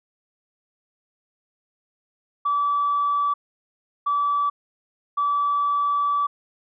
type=tone bursts at uneven times; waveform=sine; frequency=1153 Hz; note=D6; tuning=32 cents flat; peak=-18 dBFS; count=3; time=2.45-3.34 / 4.06-4.5 / 5.17-6.27 s; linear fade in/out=10 ms; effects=tanh soft clip ceiling -14 dBFS